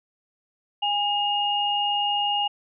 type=tone pair together; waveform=sine; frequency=818 / 2848 Hz; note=G#5 / F7; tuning=-26 / +33 cents; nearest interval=octave + minor seventh; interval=2159 cents; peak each=-24 dBFS; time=0.82-2.48 s; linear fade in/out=10 ms; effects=none